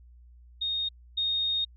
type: tone pair in turn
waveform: sine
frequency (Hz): 3707 / 3707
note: A#7 / A#7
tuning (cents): -10 / -10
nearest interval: unison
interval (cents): 0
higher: neither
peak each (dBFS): -27 / -25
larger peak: second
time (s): 0.61-0.89 / 1.17-1.65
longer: second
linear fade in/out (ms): 10
effects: added 60 Hz sine -50 dBFS peak until 1.76 s